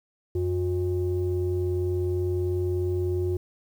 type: tone pair together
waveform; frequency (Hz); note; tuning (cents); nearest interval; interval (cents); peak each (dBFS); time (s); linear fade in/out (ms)
sine; 90.29 / 360; F#2 / F#4; -42 / -47; 2 octaves; 2395; -25; 0.35-3.37; 5
effects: tanh soft clip ceiling -18 dBFS + 9-bit